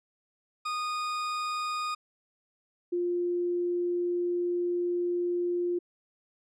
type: tone pair in turn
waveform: 40% pulse / sine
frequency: 1233 / 351.3 Hz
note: D#6 / F4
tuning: -16 / +10 cents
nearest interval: octave + minor seventh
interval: 2174 cents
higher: first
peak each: -29 / -26 dBFS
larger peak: second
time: 0.65-1.95 / 2.92-5.79 s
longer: second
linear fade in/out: 10 ms
effects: low-pass 7000 Hz 12 dB/octave